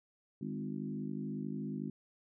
harmonic tone with a mistuned harmonic, 51.1 Hz, G#1, 27 cents flat, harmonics 3 / 4 / 5 / 6 / 7, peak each -43 / -40 / -42 / -47 / -49 dBFS, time 0.41-1.9 s, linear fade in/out 5 ms, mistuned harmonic 5, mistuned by +19 cents, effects none

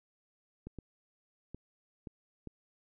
clicks, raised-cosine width 3 ms, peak -30 dBFS, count 5, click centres 0.67 / 0.787 / 1.546 / 2.072 / 2.473 s, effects none

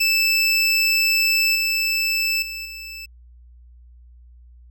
25% pulse tone with level steps, 2637 Hz, E7, in tune, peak -12 / -15 / -25 / -29 dBFS, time 0-3.06 s, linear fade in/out 10 ms, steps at 1.55 / 2.42 / 2.65 s, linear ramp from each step 5 ms, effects added 60 Hz sine -44 dBFS peak until 4.7 s

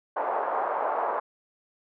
pink band-pass noise, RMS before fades -28 dBFS, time 0.16-1.2 s, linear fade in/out 10 ms, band 570 to 1100 Hz, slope 24 dB/octave, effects none

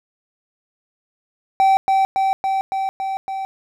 triangle tone with echo, 773 Hz, G5, 24 cents flat, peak -9 dBFS, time 1.6-1.77 s, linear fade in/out 0 ms, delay 280 ms, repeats 6, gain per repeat -2 dB, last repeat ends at 3.45 s, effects none

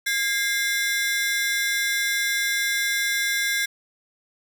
sawtooth ring-modulated tone, 1864.7 Hz, A#6, in tune, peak -15 dBFS, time 0.06-3.66 s, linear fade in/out 10 ms, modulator 240 Hz, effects none

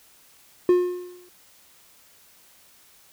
triangle tone with exponential decay, 358 Hz, F4, 43 cents sharp, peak -10 dBFS, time 0.69-1.29 s, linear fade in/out 2 ms, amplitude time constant 130 ms, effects white hiss -55 dBFS RMS until 3.12 s

